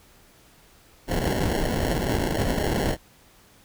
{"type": "noise with sample-and-hold", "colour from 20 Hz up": "pink", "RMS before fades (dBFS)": -24, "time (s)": [1.07, 2.97], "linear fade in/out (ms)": 50, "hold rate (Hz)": 1225, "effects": ["pink hiss -55 dBFS RMS until 3.64 s"]}